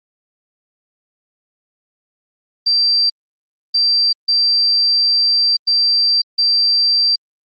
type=tone bursts at uneven times; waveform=sine; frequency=4699 Hz; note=D8; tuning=in tune; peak=-11 dBFS; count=5; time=2.66-3.1 / 3.74-4.13 / 4.28-5.57 / 5.67-6.22 / 6.38-7.16 s; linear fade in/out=10 ms; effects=Opus 32 kbps